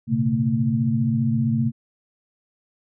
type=tone cluster; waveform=sine; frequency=108.9 / 123.4 / 138.3 / 226.2 Hz; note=A2 / B2 / C#3 / A3; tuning=-17 / -1 / -4 / +48 cents; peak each=-30 / -24 / -24 / -21 dBFS; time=0.07-1.72 s; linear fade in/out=50 ms; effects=none